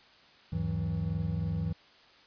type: tone cluster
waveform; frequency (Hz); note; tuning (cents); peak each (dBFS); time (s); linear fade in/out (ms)
triangle; 76.7 / 98.5 / 161.5 / 184.8; D#2 / G2 / E3 / F#3; -24 / +9 / -35 / -2; -36 / -32 / -30 / -38; 0.52-1.73; 10
effects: white hiss -58 dBFS RMS until 2.26 s + resampled to 11025 Hz